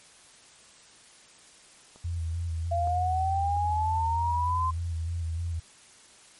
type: clicks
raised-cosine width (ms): 1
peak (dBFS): -37 / -31 / -35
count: 3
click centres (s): 1.96 / 2.873 / 3.567
type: tone with vibrato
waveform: sine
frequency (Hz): 83.6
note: E2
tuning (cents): +25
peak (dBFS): -28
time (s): 2.04-5.6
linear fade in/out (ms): 10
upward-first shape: square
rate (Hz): 3.3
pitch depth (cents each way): 35
type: exponential sweep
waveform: sine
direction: up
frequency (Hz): 680 to 1042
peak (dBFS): -25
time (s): 2.71-4.71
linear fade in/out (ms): 10
effects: white hiss -54 dBFS RMS until 6.39 s + MP3 48 kbps